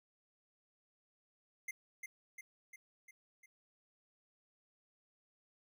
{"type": "tone with echo", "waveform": "square", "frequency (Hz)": 2093, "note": "C7", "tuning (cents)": 0, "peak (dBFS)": -40, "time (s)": [1.68, 1.71], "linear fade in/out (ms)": 5, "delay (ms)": 350, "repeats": 5, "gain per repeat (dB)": -4, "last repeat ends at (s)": 3.46, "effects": []}